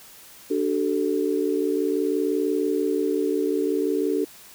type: chord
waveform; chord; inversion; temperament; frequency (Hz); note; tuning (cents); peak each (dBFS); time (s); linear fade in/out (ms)
sine; D major; none; equal with one note detuned; 293.7 / 379.5 / 440; D4 / F#4 / A4; 0 / +44 / 0; -25; 0.5-4.25; 10
effects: white hiss -47 dBFS RMS until 4.54 s